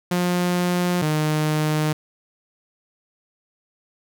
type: tone pair in turn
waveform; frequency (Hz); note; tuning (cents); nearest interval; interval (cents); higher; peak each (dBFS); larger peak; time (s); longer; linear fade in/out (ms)
sawtooth; 177.7 / 153.52; F3 / D#3; +30 / -23; minor third; 253; first; -15; neither; 0.11-1.02 / 1.02-1.93; neither; 5
effects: none